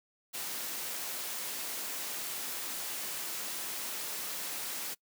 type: noise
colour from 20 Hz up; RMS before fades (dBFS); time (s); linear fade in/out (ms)
white; -38; 0.33-4.95; 20
effects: noise-tail reverb RT60 0.1 s tail -24 dB re dry + high-pass 200 Hz 12 dB/octave